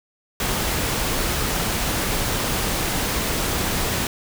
pink noise, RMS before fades -23 dBFS, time 0.4-4.07 s, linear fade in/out 2 ms, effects none

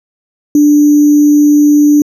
sine tone with sample-and-hold, 294.6 Hz, D4, 6 cents sharp, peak -3 dBFS, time 0.55-2.02 s, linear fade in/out 2 ms, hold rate 6300 Hz, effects resampled to 32000 Hz

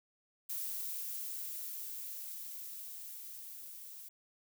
violet noise with level ramp, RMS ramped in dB -39 to -50 dBFS, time 0.49-4.09 s, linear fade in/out 10 ms, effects none

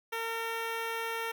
10% pulse tone with notch filter, 456 Hz, A#4, 38 cents flat, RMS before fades -35 dBFS, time 0.12-1.32 s, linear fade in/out 10 ms, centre 7100 Hz, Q 1.8, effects none

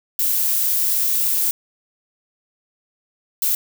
violet noise bursts at uneven times, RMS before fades -19 dBFS, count 2, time 0.19-1.51 / 3.42-3.55 s, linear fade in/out 2 ms, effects none

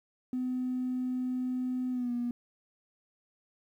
triangle tone with pitch glide, 253.2 to 241.3 Hz, B3 to B3, +43 to -40 cents, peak -26 dBFS, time 0.33-2.31 s, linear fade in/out 2 ms, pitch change -83 cents, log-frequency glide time 1.91-2.12 s, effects tanh soft clip ceiling -27 dBFS + 11-bit

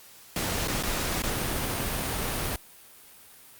pink noise with dropouts, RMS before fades -29 dBFS, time 0.36-2.56 s, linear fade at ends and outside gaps 2 ms, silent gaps 0.675-0.681 / 0.827-0.834 / 1.222-1.236 s, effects white hiss -51 dBFS RMS until 3.59 s + Opus 48 kbps

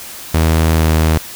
sawtooth tone with pitch glide, 80.3 to 79.47 Hz, E2 to D#2, -45 to +37 cents, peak -6 dBFS, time 0.34-1.18 s, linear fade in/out 5 ms, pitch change -18 cents, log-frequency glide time 0.75-0.85 s, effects white hiss -31 dBFS RMS until 1.35 s

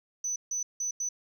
sine tone bursts at uneven times, 6000 Hz, F#8, 23 cents sharp, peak -27 dBFS, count 4, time 0.24-0.36 / 0.51-0.63 / 0.8-0.91 / 1-1.09 s, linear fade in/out 5 ms, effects tanh soft clip ceiling -27 dBFS

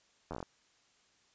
slowing click train, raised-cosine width 1 ms, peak -26 dBFS, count 8, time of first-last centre 0.31-0.428 s, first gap 11 ms, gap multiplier 1.14, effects white hiss -69 dBFS RMS until 1.34 s + resampled to 16000 Hz

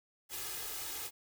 white noise with comb filter, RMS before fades -41 dBFS, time 0.29-1.11 s, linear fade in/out 50 ms, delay 2.4 ms, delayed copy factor +0.85, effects none

